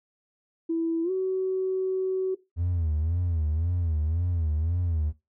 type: tone with pitch glide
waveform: sine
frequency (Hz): 329.6 to 376.4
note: E4 to F#4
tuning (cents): 0 to +30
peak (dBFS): -23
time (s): 0.69-2.35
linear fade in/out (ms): 10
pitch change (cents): +230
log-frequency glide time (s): 1.03-1.11
type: tone with vibrato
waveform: triangle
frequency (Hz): 82.41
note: E2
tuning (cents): 0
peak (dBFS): -21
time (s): 2.56-5.13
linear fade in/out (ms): 50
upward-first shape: sine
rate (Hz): 1.9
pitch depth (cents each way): 140
effects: noise-tail reverb RT60 0.2 s tail -17 dB re dry + tanh soft clip ceiling -17 dBFS